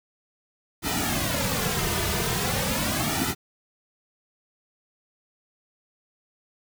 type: noise with flanger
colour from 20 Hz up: pink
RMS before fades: -26 dBFS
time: 0.82-3.35 s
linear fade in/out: 50 ms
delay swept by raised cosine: 1.8 to 3.7 ms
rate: 0.4 Hz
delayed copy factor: -1
effects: none